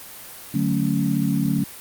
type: chord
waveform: sine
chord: D major seventh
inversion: none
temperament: equal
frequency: 146.83 / 185 / 220 / 277.2 Hz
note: D3 / F#3 / A3 / C#4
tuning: 0 / 0 / 0 / 0 cents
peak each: -24 dBFS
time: 0.54-1.64 s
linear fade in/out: 5 ms
effects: white hiss -39 dBFS RMS until 1.8 s + Opus 32 kbps